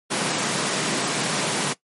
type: high-pass noise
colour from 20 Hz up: pink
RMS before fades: -24 dBFS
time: 0.1-1.74 s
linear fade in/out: 20 ms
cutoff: 140 Hz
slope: 48 dB/octave
effects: noise-tail reverb RT60 0.1 s tail -18 dB re dry + MP3 48 kbps